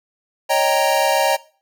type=chord; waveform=square; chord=Eb dominant seventh; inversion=third; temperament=equal; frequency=554.4 / 622.3 / 784 / 932.3 Hz; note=Db5 / Eb5 / G5 / Bb5; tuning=0 / 0 / 0 / 0 cents; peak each=-21 dBFS; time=0.49-1.37 s; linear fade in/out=20 ms; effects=noise-tail reverb RT60 0.4 s tail -20 dB re dry